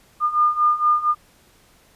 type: beating tone pair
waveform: sine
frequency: 1209 / 1213.3 Hz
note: D6 / D#6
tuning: +50 / -44 cents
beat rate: 4.3 Hz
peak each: -20 / -17 dBFS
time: 0.2-1.15 s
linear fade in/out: 50 ms
effects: pink hiss -55 dBFS RMS until 1.95 s + resampled to 32000 Hz